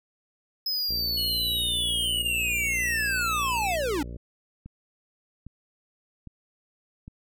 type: linear sweep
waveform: square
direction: down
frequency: 5120 to 261.6 Hz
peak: -26 dBFS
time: 0.66-4.03 s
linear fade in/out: 5 ms
type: harmonic tone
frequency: 59 Hz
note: A#1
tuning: 22 cents sharp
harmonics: 1 / 2 / 3 / 4 / 5 / 6 / 7 / 8 / 9 / 10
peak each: -36 / -42 / -46 / -48 / -50 / -52 / -53 / -54 / -55 / -56 dBFS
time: 0.89-4.17 s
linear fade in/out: 5 ms
type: tone with pitch glide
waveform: square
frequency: 2960 to 2622 Hz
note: F#7 to E7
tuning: 0 to -10 cents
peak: -31 dBFS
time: 1.17-3.76 s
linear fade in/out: 5 ms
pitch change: -210 cents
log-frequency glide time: 1.81-3.14 s
type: click train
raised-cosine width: 5 ms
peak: -29 dBFS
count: 4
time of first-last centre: 4.66-7.079 s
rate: 1.24 Hz
effects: none